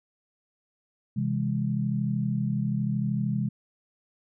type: chord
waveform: sine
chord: C augmented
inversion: none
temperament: just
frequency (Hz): 130.81 / 163.52 / 204.4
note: C3 / E3 / G#3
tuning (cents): 0 / -14 / -27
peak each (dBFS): -28 / -31 / -28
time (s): 1.16-3.49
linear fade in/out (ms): 10
effects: none